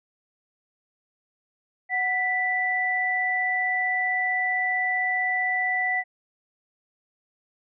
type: tone pair together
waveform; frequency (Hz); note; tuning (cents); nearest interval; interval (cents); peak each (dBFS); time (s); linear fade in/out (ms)
sine; 740 / 1975.5; F#5 / B6; 0 / 0; octave + perfect fourth; 1700; -28 / -23; 1.89-6.04; 50
effects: none